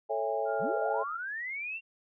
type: chord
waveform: sine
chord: A major seventh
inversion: none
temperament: equal with one note detuned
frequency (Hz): 440 / 554.4 / 659.3 / 814.5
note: A4 / C#5 / E5 / G#5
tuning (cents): 0 / 0 / 0 / -34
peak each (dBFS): -34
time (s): 0.09-1.04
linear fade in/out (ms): 20
type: tone with vibrato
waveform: sine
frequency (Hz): 1396.9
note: F6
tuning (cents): 0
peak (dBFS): -39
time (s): 0.45-1.21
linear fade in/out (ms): 50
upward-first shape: sine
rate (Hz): 2.8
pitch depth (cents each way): 9
type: linear sweep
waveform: sine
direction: up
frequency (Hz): 103.83 to 2767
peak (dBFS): -34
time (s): 0.59-1.81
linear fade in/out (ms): 50
effects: none